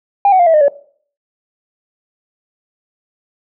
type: tone with pitch steps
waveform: sine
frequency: 803 / 749.2 / 699.1 / 652.2 / 608.6 / 567.8 Hz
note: G5 / F#5 / F5 / E5 / D#5 / C#5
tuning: +41 / +21 / +2 / -19 / -38 / +41 cents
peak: -5 dBFS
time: 0.25-0.682 s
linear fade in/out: 2 ms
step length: 72 ms
effects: noise-tail reverb RT60 0.5 s tail -19 dB re dry + tanh soft clip ceiling -3 dBFS